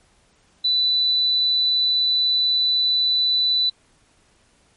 sine tone, 3982 Hz, B7, 14 cents sharp, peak -16 dBFS, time 0.64-3.7 s, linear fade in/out 10 ms, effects pink hiss -59 dBFS RMS until 4.76 s + MP3 48 kbps

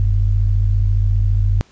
sine tone pair together, 43.92 / 98.6 Hz, F1 / G2, +11 / +11 cents, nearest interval octave + major second, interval 1400 cents, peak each -15 dBFS, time 0-1.61 s, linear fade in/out 0 ms, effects pink hiss -52 dBFS RMS until 1.71 s + resampled to 16000 Hz

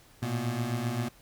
25% pulse beating tone pair, 114.3 / 122 Hz, A#2 / B2, -34 / -21 cents, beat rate 7.7 Hz, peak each -30 / -27 dBFS, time 0.22-1.09 s, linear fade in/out 10 ms, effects pink hiss -58 dBFS RMS until 1.21 s

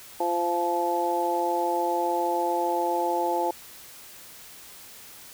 harmonic tone, 173 Hz, F3, 16 cents flat, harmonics 2 / 3 / 4 / 5, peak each -29 / -30 / -30 / -26 dBFS, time 0.2-3.51 s, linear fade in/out 5 ms, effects white hiss -46 dBFS RMS until 5.33 s

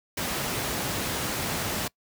pink noise, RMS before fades -29 dBFS, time 0.17-1.88 s, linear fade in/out 5 ms, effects noise-tail reverb RT60 0.1 s tail -24 dB re dry + high-pass 80 Hz 12 dB/octave

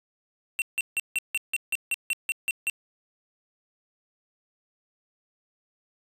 square tone bursts, 2717 Hz, F7, 48 cents flat, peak -24 dBFS, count 12, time 0.59-2.698 s, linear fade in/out 0 ms, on 29 ms, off 160 ms, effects resampled to 32000 Hz

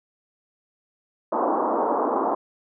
white band-pass noise, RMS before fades -23 dBFS, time 1.32-2.35 s, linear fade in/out 5 ms, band 240 to 1100 Hz, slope 48 dB/octave, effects none

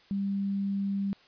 sine tone, 197.9 Hz, G3, 17 cents sharp, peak -27 dBFS, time 0.11-1.13 s, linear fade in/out 0 ms, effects white hiss -59 dBFS RMS until 1.27 s + resampled to 11025 Hz

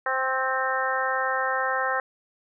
harmonic tone with a mistuned harmonic, 261.6 Hz, C4, in tune, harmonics 2 / 3 / 4 / 5 / 6 / 7, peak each -30 / -30 / -30 / -30 / -30 / -30 dBFS, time 0.06-2 s, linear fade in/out 2 ms, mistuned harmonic 4, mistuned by +15 cents, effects none

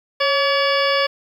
harmonic tone with a mistuned harmonic, 570 Hz, C#5, 48 cents sharp, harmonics 1 / 2 / 3 / 4 / 5 / 6 / 8 / 9, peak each -19 / -22 / -24 / -25 / -26 / -27 / -28 / -29 dBFS, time 0.2-1.07 s, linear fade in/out 10 ms, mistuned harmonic 1, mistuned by -57 cents, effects 8-bit

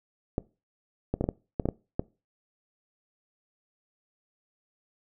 clicks, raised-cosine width 2 ms, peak -13 dBFS, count 9, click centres 0.381 / 1.14 / 1.21 / 1.241 / 1.289 / 1.598 / 1.656 / 1.688 / 1.995 s, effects noise-tail reverb RT60 0.3 s tail -22 dB re dry

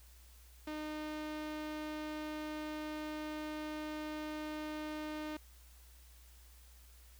sawtooth tone with low-pass filter, 305.8 Hz, D#4, 30 cents flat, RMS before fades -42 dBFS, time 0.67-5.37 s, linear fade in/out 5 ms, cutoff 4200 Hz, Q 0.81, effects added 60 Hz sine -57 dBFS peak until 7.19 s + white hiss -64 dBFS RMS until 7.19 s

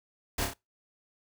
pink noise with echo, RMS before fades -31 dBFS, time 0.38-0.45 s, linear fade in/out 5 ms, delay 29 ms, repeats 3, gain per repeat -4 dB, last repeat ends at 0.537 s, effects noise-tail reverb RT60 0.2 s tail -23 dB re dry

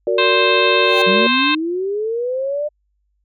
sine chord, Gb augmented, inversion none, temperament just, 370 / 462.5 / 578.1 Hz, Gb4 / Bb4 / D5, 0 / -14 / -27 cents, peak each -19 dBFS, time 0.07-1.27 s, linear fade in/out 2 ms
harmonic tone, 524 Hz, C5, 2 cents sharp, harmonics 2 / 3 / 4 / 5 / 6 / 7 / 8, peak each -19 / -23 / -27 / -18 / -27 / -21 / -28 dBFS, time 0.18-1.55 s, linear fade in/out 5 ms
30% pulse tone with exponential growth, 784 Hz, G5, in tune, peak -18 dBFS, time 0.73-1.02 s, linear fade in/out 5 ms, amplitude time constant 61 ms
sine linear sweep, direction up, 180 to 604 Hz, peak -18 dBFS, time 1.06-2.69 s, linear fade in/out 20 ms
effects added 50 Hz sine -63 dBFS peak until 3.24 s

